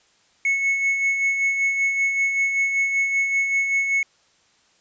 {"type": "tone with tremolo", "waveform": "triangle", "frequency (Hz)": 2200, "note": "C#7", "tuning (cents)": -14, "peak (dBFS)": -15, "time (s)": [0.45, 4.03], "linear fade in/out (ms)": 2, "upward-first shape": "sine", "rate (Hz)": 5.2, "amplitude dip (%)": 45, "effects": ["white hiss -60 dBFS RMS until 4.8 s", "resampled to 16000 Hz"]}